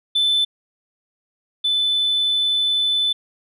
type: tone pair in turn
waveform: sine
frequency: 3520 / 3508 Hz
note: A7 / A7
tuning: 0 / -6 cents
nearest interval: unison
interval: 6 cents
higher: first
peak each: -13 / -15 dBFS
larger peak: first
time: 0.15-0.45 / 1.64-3.13 s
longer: second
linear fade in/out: 10 ms
effects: tanh soft clip ceiling -13 dBFS